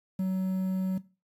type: tone with quantisation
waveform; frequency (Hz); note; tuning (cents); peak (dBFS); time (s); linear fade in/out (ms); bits
triangle; 187.8; F#3; +26; -24; 0.19-0.98; 5; 9
effects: noise-tail reverb RT60 0.3 s tail -17 dB re dry + AAC 64 kbps